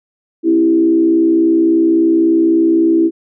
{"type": "tone with frequency modulation", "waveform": "sine", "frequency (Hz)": 329.6, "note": "E4", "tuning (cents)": 0, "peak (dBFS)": -8, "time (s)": [0.43, 3.11], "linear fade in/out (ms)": 50, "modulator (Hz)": 63.6, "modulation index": 0.6, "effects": []}